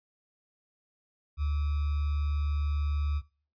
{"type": "tone with sample-and-hold", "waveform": "sine", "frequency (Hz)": 73.42, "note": "D2", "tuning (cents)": 0, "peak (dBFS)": -26, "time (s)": [1.37, 3.22], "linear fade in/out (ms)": 50, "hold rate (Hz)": 1225, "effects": ["noise-tail reverb RT60 0.4 s tail -20 dB re dry", "resampled to 11025 Hz"]}